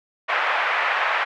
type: band-pass noise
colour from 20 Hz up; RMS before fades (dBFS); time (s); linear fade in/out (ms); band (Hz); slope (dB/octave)
white; -22; 0.28-1.25; 20; 640 to 2200; 24
effects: none